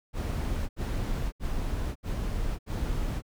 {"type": "noise bursts", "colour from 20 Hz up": "brown", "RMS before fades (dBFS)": -30, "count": 5, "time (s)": [0.13, 3.222], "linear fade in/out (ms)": 50, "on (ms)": 560, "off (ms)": 73, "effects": []}